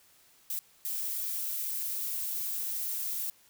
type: noise bursts at uneven times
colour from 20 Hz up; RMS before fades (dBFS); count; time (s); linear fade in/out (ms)
violet; -34; 2; 0.5-0.59 / 0.85-3.3; 0
effects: white hiss -62 dBFS RMS until 3.49 s